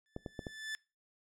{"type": "tone with exponential growth", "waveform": "sawtooth", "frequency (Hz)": 1751, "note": "A6", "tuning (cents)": -9, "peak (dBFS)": -32, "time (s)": [0.06, 0.75], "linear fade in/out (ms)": 0, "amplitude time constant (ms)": 150}
{"type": "clicks", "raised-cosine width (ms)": 2, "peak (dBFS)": -26, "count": 4, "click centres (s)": [0.164, 0.262, 0.392, 0.468]}
{"effects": ["noise-tail reverb RT60 0.3 s tail -23 dB re dry", "low-pass 8000 Hz 12 dB/octave"]}